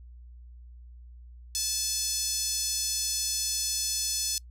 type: tone with high-pass filter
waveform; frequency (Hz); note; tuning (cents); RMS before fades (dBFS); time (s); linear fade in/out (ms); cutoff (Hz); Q
5% pulse; 866; A5; -28; -30; 1.55-4.38; 0; 5000; 1.7
effects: noise-tail reverb RT60 0.1 s tail -25 dB re dry + added 60 Hz sine -45 dBFS peak until 4.5 s